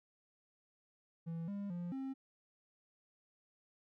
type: tone with pitch steps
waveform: triangle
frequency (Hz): 165.8 / 201.3 / 174.7 / 267.2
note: E3 / G3 / F3 / C4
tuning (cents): +10 / +46 / +1 / +36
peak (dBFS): -37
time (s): 1.26-2.14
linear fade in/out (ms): 20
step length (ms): 220
effects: none